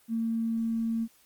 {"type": "tone with tanh clipping", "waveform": "triangle", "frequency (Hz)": 227.3, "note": "A#3", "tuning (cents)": -43, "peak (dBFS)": -26, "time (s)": [0.08, 1.08], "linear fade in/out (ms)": 50, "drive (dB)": 3, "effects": ["white hiss -62 dBFS RMS until 1.25 s", "Opus 24 kbps"]}